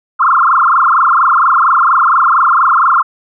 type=tone with frequency modulation; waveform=sine; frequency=1222 Hz; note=D#6; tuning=32 cents flat; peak=-6 dBFS; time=0.19-3.03 s; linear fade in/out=20 ms; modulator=24.3 Hz; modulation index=7.7; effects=none